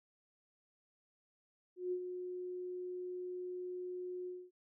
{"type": "tone with ADSR envelope", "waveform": "sine", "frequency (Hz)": 362, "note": "F#4", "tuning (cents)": -38, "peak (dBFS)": -33, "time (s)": [1.76, 4.51], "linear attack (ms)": 160, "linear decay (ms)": 72, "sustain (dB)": -7, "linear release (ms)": 240, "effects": []}